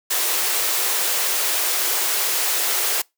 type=high-pass noise; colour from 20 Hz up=white; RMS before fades=-21 dBFS; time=0.1-3.02 s; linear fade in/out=10 ms; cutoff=330 Hz; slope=96 dB/octave; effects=noise-tail reverb RT60 0.2 s tail -25 dB re dry